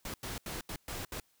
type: noise bursts at uneven times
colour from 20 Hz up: pink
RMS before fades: -40 dBFS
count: 6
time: 0.05-0.14 / 0.23-0.38 / 0.46-0.61 / 0.69-0.76 / 0.88-1.05 / 1.12-1.2 s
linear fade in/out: 2 ms
effects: white hiss -71 dBFS RMS until 1.4 s